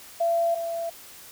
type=tone pair in turn; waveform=sine; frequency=675 / 671.6 Hz; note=E5 / E5; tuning=+41 / +32 cents; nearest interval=unison; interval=9 cents; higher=first; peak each=-20 / -27 dBFS; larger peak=first; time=0.2-0.55 / 0.55-0.9 s; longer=neither; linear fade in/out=10 ms; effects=white hiss -46 dBFS RMS until 1.31 s